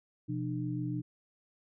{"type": "tone cluster", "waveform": "sine", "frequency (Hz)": [127.2, 173.8, 302], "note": ["C3", "F3", "D4"], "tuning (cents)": [-48, -8, 48], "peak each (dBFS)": [-35, -39, -36], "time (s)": [0.28, 1.02], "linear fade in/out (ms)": 20, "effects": []}